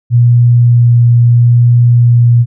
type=tone with vibrato; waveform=sine; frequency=119.8 Hz; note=A#2; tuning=48 cents sharp; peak=-3 dBFS; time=0.1-2.46 s; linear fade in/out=50 ms; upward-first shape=sine; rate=0.75 Hz; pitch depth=8 cents each way; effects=none